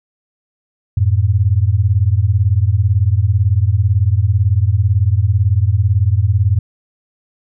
sine beating tone pair, 90 / 108 Hz, F#2 / A2, -47 / -32 cents, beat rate 18 Hz, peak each -13 dBFS, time 0.97-6.59 s, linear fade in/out 5 ms, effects none

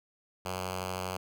5% pulse tone with notch filter, 92.5 Hz, F#2, in tune, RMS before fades -36 dBFS, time 0.45-1.17 s, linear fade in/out 5 ms, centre 290 Hz, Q 1.4, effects none

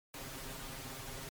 pink noise with comb filter, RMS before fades -45 dBFS, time 0.14-1.29 s, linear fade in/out 2 ms, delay 7.5 ms, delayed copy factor +1, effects MP3 96 kbps

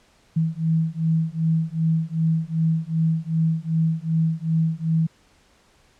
sine beating tone pair, 160.5 / 163.1 Hz, E3 / E3, -46 / -18 cents, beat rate 2.6 Hz, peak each -22 dBFS, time 0.36-5.07 s, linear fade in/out 10 ms, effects pink hiss -58 dBFS RMS until 5.99 s + low-pass 8000 Hz 12 dB/octave

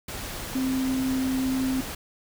sine tone in noise, 261.6 Hz, C4, in tune, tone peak -23 dBFS, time 0.55-1.81 s, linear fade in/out 5 ms, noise pink, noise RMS -35 dBFS, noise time 0.08-1.95 s, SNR +9 dB, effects none

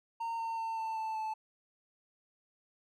triangle tone with pitch steps, 918 / 909 / 900.1 / 891.4 / 882.6 / 874 Hz, A#5 / A#5 / A5 / A5 / A5 / A5, -27 / -44 / +39 / +22 / +5 / -12 cents, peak -32 dBFS, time 0.2-1.34 s, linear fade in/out 10 ms, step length 190 ms, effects none

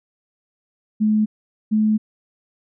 sine tone pair in turn, 214.3 / 215.3 Hz, A3 / A3, -45 / -37 cents, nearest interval unison, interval 8 cents, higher second, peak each -14 dBFS, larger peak neither, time 1-1.26 / 1.71-1.98 s, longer second, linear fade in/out 20 ms, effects none

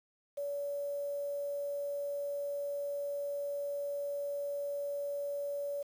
sine tone with quantisation, 570 Hz, C#5, 48 cents sharp, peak -34 dBFS, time 0.37-5.83 s, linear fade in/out 10 ms, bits 9, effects none

